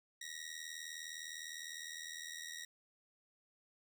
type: ring-modulated tone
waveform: 15% pulse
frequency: 1899 Hz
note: A#6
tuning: 32 cents sharp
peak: -36 dBFS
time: 0.21-2.65 s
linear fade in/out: 5 ms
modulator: 39.9 Hz
effects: none